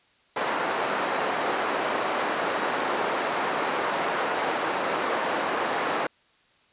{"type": "band-pass noise", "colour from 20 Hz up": "white", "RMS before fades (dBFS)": -27, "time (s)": [0.36, 6.07], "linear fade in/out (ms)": 5, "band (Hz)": [340, 1200], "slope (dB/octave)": 12, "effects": ["white hiss -62 dBFS RMS until 6.72 s", "resampled to 8000 Hz"]}